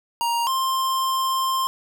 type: tone pair in turn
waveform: square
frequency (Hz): 938 / 1052.9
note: A#5 / C6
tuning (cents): +11 / +11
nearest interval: major second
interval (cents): 200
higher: second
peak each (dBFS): -21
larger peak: neither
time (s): 0.21-0.47 / 0.47-1.67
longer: second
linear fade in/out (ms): 0
effects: none